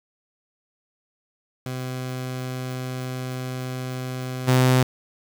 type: tone with level steps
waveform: sawtooth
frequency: 128.1 Hz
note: C3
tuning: 36 cents flat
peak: -24 / -11 dBFS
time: 1.66-4.83 s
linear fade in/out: 2 ms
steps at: 4.47 s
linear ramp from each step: 20 ms
effects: 7-bit